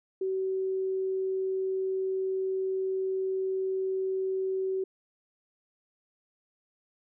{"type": "tone", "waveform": "sine", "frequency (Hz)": 379.9, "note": "F#4", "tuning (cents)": 46, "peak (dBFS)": -27, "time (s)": [0.21, 4.84], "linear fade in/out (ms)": 5, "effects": []}